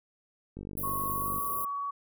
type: click train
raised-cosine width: 3 ms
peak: -28 dBFS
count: 41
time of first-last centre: 0.57-1.383 s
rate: 49.2 Hz
type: band-stop noise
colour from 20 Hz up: white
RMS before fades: -36 dBFS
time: 0.77-1.65 s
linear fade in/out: 5 ms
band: 650 to 10000 Hz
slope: 96 dB/octave
type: tone with pitch glide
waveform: sine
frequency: 1101 to 1128.7 Hz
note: C#6 to C#6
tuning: -12 to +31 cents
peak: -31 dBFS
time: 0.83-1.91 s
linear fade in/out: 10 ms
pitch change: +43 cents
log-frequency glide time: 1.08-1.32 s
effects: none